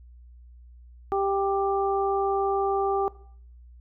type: harmonic tone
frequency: 393.6 Hz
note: G4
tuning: 7 cents sharp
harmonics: 1 / 2 / 3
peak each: -25 / -26 / -31 dBFS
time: 1.12-3.08 s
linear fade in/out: 0 ms
effects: noise-tail reverb RT60 0.6 s tail -20 dB re dry + added 60 Hz sine -46 dBFS peak until 3.8 s